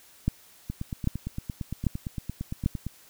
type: two click trains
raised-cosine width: 5 ms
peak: -11 / -19 dBFS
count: 4 / 20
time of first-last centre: 0.28-2.661 / 0.7-2.866 s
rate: 1.26 / 8.77 Hz
effects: white hiss -55 dBFS RMS until 3.09 s